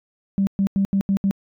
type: tone bursts at uneven times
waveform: sine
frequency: 196 Hz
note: G3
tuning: in tune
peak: -15 dBFS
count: 6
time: 0.38-0.47 / 0.59-0.67 / 0.76-0.85 / 0.93-1.01 / 1.09-1.17 / 1.24-1.31 s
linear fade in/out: 0 ms
effects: tanh soft clip ceiling -11 dBFS